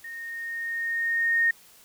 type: tone with level ramp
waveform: sine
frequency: 1847 Hz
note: A#6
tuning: 16 cents flat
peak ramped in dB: -36 to -18 dBFS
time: 0.04-1.51 s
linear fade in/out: 5 ms
effects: white hiss -54 dBFS RMS until 1.84 s